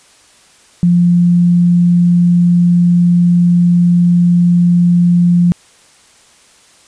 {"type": "tone", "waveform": "sine", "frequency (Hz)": 174.61, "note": "F3", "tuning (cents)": 0, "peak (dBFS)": -6, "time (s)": [0.83, 5.52], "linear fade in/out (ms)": 0, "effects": ["white hiss -46 dBFS RMS until 6.87 s", "resampled to 22050 Hz"]}